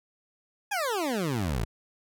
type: exponential sweep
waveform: 20% pulse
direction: down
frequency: 859 to 49 Hz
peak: -22 dBFS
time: 0.71-1.65 s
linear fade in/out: 10 ms
effects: none